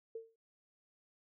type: tone with exponential decay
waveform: sine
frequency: 452.3 Hz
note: A4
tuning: 48 cents sharp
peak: -38 dBFS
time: 0.15-0.36 s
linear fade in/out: 5 ms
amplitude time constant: 44 ms
effects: none